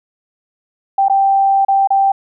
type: tone with dropouts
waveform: sine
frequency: 784 Hz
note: G5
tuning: in tune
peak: -9 dBFS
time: 0.98-2.12 s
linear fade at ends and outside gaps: 5 ms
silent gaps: 1.084-1.097 / 1.65-1.683 / 1.874-1.904 s
effects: none